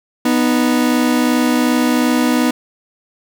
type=tone pair together; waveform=40% pulse; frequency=246.2 / 308.9 Hz; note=B3 / D#4; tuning=-5 / -12 cents; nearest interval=major third; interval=393 cents; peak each=-13 / -16 dBFS; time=0.25-2.51 s; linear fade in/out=5 ms; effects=none

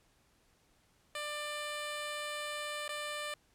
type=tone with dropouts; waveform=10% pulse; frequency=594 Hz; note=D5; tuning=20 cents sharp; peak=-29 dBFS; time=1.15-3.34 s; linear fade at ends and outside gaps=2 ms; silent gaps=2.88-2.891 s; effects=pink hiss -70 dBFS RMS until 3.54 s + low-pass 12000 Hz 12 dB/octave

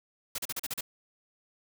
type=noise bursts; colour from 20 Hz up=white; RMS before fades=-34 dBFS; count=7; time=0.35-0.809 s; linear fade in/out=5 ms; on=33 ms; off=38 ms; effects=none

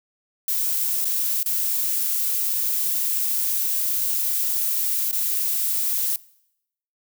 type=noise with dropouts; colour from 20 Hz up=violet; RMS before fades=-23 dBFS; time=0.48-6.16 s; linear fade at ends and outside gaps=2 ms; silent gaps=1.046-1.053 / 1.431-1.459 / 5.113-5.128 s; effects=noise-tail reverb RT60 0.8 s tail -22 dB re dry

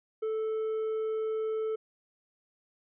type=tone with hard clipping; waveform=sine; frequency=438.6 Hz; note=A4; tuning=6 cents flat; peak=-30 dBFS; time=0.22-1.76 s; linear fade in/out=10 ms; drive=3 dB; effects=resampled to 8000 Hz

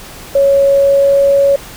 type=tone with pitch glide; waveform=sine; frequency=554.4 to 557.6 Hz; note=C#5 to C#5; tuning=0 to +10 cents; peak=-6 dBFS; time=0.35-1.56 s; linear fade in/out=5 ms; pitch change=+10 cents; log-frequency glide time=0.63-1.33 s; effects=pink hiss -32 dBFS RMS until 1.76 s

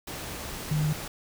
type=tone in noise; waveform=sine; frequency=151.9 Hz; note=D#3; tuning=41 cents flat; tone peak=-23 dBFS; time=0.71-0.93 s; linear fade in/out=5 ms; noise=pink; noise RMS=-37 dBFS; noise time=0.07-1.08 s; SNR=+11 dB; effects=none

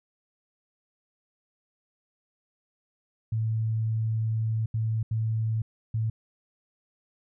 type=tone bursts at uneven times; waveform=sine; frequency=111.1 Hz; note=A2; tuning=17 cents sharp; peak=-24 dBFS; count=4; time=3.32-4.66 / 4.74-5.03 / 5.11-5.62 / 5.94-6.1 s; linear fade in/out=5 ms; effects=none

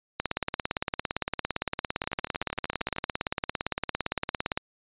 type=two click trains; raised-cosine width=0.3 ms; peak=-11 / -20 dBFS; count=78 / 13; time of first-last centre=0.2-4.575 / 2.04-2.963 s; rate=17.6 / 13 Hz; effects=resampled to 8000 Hz

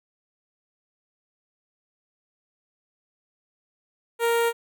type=tone with notch filter; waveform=sawtooth; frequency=466.2 Hz; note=A#4; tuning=in tune; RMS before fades=-22 dBFS; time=4.19-4.53 s; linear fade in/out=50 ms; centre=5200 Hz; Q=1.1; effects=none

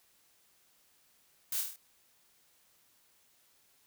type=noise with echo; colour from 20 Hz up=blue; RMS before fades=-35 dBFS; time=1.52-1.61 s; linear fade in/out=2 ms; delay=25 ms; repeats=6; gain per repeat=-3 dB; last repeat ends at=1.76 s; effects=white hiss -68 dBFS RMS until 3.86 s

